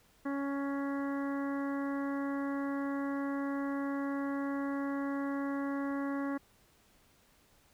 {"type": "harmonic tone", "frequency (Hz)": 278.7, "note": "C#4", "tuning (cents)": 9, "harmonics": [1, 2, 3, 4, 5, 6, 7], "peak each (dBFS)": [-33, -42, -47, -44, -49, -48, -51], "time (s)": [0.25, 6.38], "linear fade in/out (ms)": 10, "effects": ["pink hiss -66 dBFS RMS until 7.73 s"]}